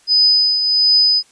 sine tone with tremolo, 5000 Hz, D#8, 8 cents sharp, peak -8 dBFS, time 0.07-1.23 s, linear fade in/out 50 ms, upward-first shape triangle, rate 1.4 Hz, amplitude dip 55%, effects white hiss -52 dBFS RMS until 1.31 s + resampled to 22050 Hz

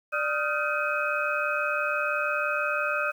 sine tone cluster, 592 / 1255 / 1401 / 1538 / 2524 Hz, D5 / D#6 / F6 / G6 / D#7, +14 / +15 / +5 / -33 / +24 cents, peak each -31 dBFS, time 0.12-3.12 s, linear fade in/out 20 ms, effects 9-bit

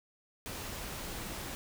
pink noise, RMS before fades -41 dBFS, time 0.46-1.55 s, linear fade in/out 0 ms, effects none

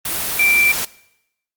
sine tone in noise, 2349 Hz, D7, in tune, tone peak -12 dBFS, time 0.39-0.72 s, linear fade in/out 5 ms, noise white, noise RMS -22 dBFS, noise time 0.05-0.85 s, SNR +7 dB, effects noise-tail reverb RT60 0.8 s tail -20 dB re dry + Opus 32 kbps

